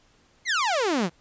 sawtooth exponential sweep, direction down, 2193 to 155.56 Hz, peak -18 dBFS, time 0.45-1.1 s, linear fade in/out 50 ms, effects pink hiss -61 dBFS RMS until 1.2 s + resampled to 16000 Hz

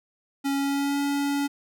square tone with pitch glide, 277.2 to 283 Hz, C#4 to C#4, 0 to +36 cents, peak -24 dBFS, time 0.44-1.48 s, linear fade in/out 20 ms, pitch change +36 cents, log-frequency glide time 0.55-0.99 s, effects none

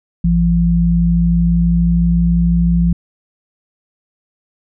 sine tone pair together, 57.1 / 171.1 Hz, A#1 / F3, -35 / -35 cents, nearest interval octave + perfect fifth, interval 1900 cents, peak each -15 / -11 dBFS, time 0.24-2.93 s, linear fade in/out 5 ms, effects none

